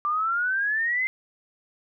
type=exponential sweep; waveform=sine; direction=up; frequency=1174.7 to 2093 Hz; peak=-22 dBFS; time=0.05-1.07 s; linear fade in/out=0 ms; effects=none